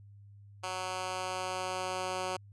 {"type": "tone with high-pass filter sweep", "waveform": "10% pulse", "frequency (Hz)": 185, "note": "F#3", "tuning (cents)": 0, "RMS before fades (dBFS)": -36, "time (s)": [0.63, 2.37], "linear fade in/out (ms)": 10, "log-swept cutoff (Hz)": [730, 410], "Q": 0.74, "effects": ["added 101 Hz sine -51 dBFS peak until 2.52 s", "resampled to 22050 Hz"]}